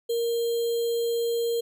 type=tone with sample-and-hold; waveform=sine; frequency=466.2 Hz; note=A#4; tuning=in tune; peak=-23 dBFS; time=0.09-1.61 s; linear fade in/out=10 ms; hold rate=3675 Hz; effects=none